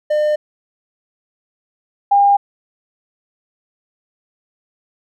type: tone pair in turn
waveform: triangle / sine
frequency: 603 / 804.9 Hz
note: D5 / G5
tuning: +46 / +46 cents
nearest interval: perfect fourth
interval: 500 cents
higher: second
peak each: -11 / -8 dBFS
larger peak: second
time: 0.1-0.36 / 2.11-2.37 s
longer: neither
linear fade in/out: 10 ms
effects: none